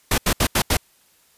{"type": "noise bursts at uneven times", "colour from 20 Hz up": "pink", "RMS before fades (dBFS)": -18, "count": 5, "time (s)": [[0.11, 0.18], [0.26, 0.33], [0.4, 0.47], [0.55, 0.62], [0.7, 0.77]], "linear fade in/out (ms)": 5, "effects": ["white hiss -58 dBFS RMS until 1.37 s", "resampled to 32000 Hz"]}